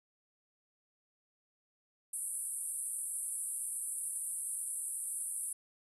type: band-pass noise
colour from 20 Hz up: white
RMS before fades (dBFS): -39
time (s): 2.13-5.53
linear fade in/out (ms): 5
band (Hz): 8500 to 11000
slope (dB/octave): 96
effects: none